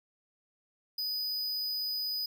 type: tone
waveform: square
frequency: 4978 Hz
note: D#8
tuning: in tune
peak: -32 dBFS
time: 0.98-2.26 s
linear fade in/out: 5 ms
effects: none